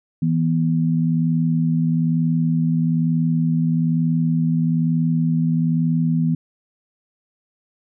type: tone pair together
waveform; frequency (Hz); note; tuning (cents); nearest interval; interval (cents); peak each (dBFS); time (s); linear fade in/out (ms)
sine; 162.8 / 243.9; E3 / B3; -21 / -21; perfect fifth; 700; -17 / -21; 0.22-6.35; 5
effects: none